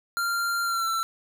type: tone with pitch glide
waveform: square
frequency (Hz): 1387 to 1341.3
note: F6 to E6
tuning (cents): -12 to +30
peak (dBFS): -25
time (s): 0.17-1.03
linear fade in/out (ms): 0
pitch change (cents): -58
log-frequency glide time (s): 0.64-0.89
effects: none